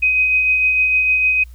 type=tone with tremolo; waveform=sine; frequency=2515 Hz; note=D#7; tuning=18 cents sharp; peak=-11 dBFS; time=0.02-1.44 s; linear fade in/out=10 ms; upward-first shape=sine; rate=6.6 Hz; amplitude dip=30%; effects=added 60 Hz sine -35 dBFS peak until 1.54 s + white hiss -56 dBFS RMS until 1.54 s